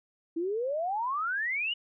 sine exponential sweep, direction up, 319.1 to 2968 Hz, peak -28 dBFS, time 0.36-1.74 s, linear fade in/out 10 ms, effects none

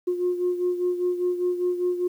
sine beating tone pair, 356.9 / 361.9 Hz, F4 / F#4, +38 / -38 cents, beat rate 5 Hz, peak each -22 / -28 dBFS, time 0.07-2.08 s, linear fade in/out 10 ms, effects tanh soft clip ceiling -16 dBFS + 9-bit

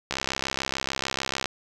click train, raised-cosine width 0.2 ms, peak -9 dBFS, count 91, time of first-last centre 0.11-1.457 s, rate 66.8 Hz, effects none

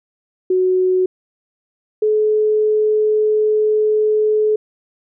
sine tone pair in turn, 370 / 428.2 Hz, F#4 / A4, 0 / -47 cents, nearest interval minor third, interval 253 cents, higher second, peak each -12 dBFS, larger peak neither, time 0.5-1.06 / 2.02-4.56 s, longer second, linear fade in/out 5 ms, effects none

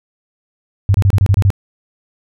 sine tone bursts, 98 Hz, G2, in tune, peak -7 dBFS, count 8, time 0.89-1.503 s, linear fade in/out 0 ms, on 53 ms, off 27 ms, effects none

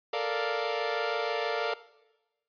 sawtooth chord, Bb major seventh, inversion third, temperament equal, 440 / 466.2 / 587.3 / 698.5 Hz, A4 / Bb4 / D5 / F5, 0 / 0 / 0 / 0 cents, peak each -30 dBFS, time 0.13-1.74 s, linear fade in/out 5 ms, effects noise-tail reverb RT60 1.0 s tail -18 dB re dry + resampled to 11025 Hz

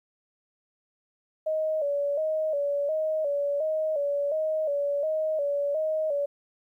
sine tone with vibrato, 598 Hz, D5, 31 cents sharp, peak -24 dBFS, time 1.46-6.26 s, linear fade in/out 10 ms, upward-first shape square, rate 1.4 Hz, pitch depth 81 cents each way, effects 11-bit

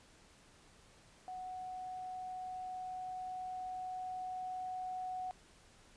sine tone with level ramp, 740 Hz, F#5, in tune, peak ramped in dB -42 to -38 dBFS, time 1.28-5.31 s, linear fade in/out 0 ms, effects pink hiss -63 dBFS RMS until 5.96 s + resampled to 22050 Hz

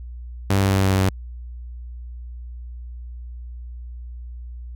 sawtooth tone with pitch steps, 98 / 97.38 / 96.76 / 96.15 / 95.54 / 94.94 Hz, G2 / G2 / G2 / G2 / G2 / F#2, 0 / -11 / -22 / -33 / -44 / +45 cents, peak -12 dBFS, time 0.5-1.094 s, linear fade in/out 5 ms, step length 99 ms, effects added 60 Hz sine -32 dBFS peak until 4.75 s

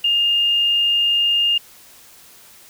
sine tone, 2822 Hz, F7, 17 cents sharp, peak -14 dBFS, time 0.04-1.58 s, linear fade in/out 5 ms, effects white hiss -46 dBFS RMS until 2.69 s

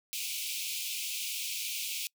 pink high-pass noise, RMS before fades -36 dBFS, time 0.13-2.07 s, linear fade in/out 0 ms, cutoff 2300 Hz, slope 96 dB/octave, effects noise-tail reverb RT60 0.1 s tail -25 dB re dry

